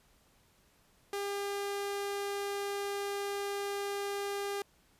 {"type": "tone", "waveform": "sawtooth", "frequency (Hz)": 401.7, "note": "G4", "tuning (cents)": 42, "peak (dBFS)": -30, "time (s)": [1.13, 4.62], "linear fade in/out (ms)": 2, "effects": ["pink hiss -67 dBFS RMS until 4.99 s", "resampled to 32000 Hz"]}